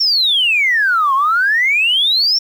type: exponential two-way sweep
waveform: sine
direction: down then up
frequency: 5560 to 1046.5 to 5560 Hz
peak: -10 dBFS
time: 0-2.39 s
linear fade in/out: 10 ms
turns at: 1.14 s
effects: tanh soft clip ceiling -6 dBFS + 7-bit